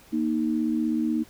sine tone pair together, 234.6 / 310.9 Hz, A#3 / D#4, +11 / -1 cents, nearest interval perfect fourth, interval 488 cents, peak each -25 / -25 dBFS, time 0.12-1.24 s, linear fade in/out 20 ms, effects pink hiss -53 dBFS RMS until 1.29 s

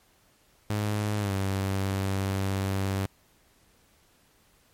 sawtooth tone with pitch glide, 104.6 to 97.03 Hz, G#2 to G2, +13 to -17 cents, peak -22 dBFS, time 0.7-3.06 s, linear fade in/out 0 ms, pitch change -130 cents, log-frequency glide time 1.19-1.33 s, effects pink hiss -63 dBFS RMS until 4.73 s + MP3 64 kbps

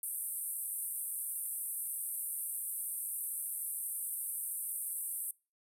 pink band-pass noise, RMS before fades -39 dBFS, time 0.03-5.31 s, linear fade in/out 2 ms, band 8600 to 14000 Hz, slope 96 dB/octave, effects noise-tail reverb RT60 0.3 s tail -24 dB re dry

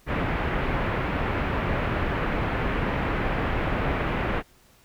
pink low-pass noise, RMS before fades -26 dBFS, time 0.06-4.43 s, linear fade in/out 50 ms, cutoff 2400 Hz, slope 24 dB/octave, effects pink hiss -58 dBFS RMS until 4.84 s

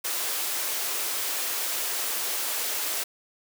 white high-pass noise, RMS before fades -29 dBFS, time 0.04-3.04 s, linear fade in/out 10 ms, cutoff 330 Hz, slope 24 dB/octave, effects none

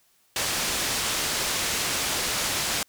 white low-pass noise, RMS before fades -27 dBFS, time 0.36-2.83 s, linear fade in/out 2 ms, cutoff 7600 Hz, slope 12 dB/octave, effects white hiss -64 dBFS RMS until 2.88 s

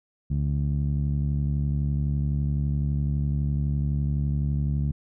15% pulse tone with low-pass filter, 71.9 Hz, D2, 36 cents flat, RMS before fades -25 dBFS, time 0.3-4.92 s, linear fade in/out 10 ms, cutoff 150 Hz, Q 1.4, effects none

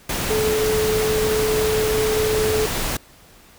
sine tone in noise, 432.4 Hz, A4, 30 cents flat, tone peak -18 dBFS, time 0.3-2.66 s, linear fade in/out 5 ms, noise pink, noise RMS -24 dBFS, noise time 0.09-2.97 s, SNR +3 dB, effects pink hiss -49 dBFS RMS until 3.58 s

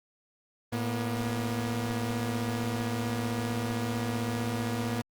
sawtooth tone pair together, 112.22 / 240 Hz, A2 / B3, +35 / -49 cents, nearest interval octave + minor second, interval 1316 cents, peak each -28 / -28 dBFS, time 0.72-5.02 s, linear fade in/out 10 ms, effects Opus 24 kbps

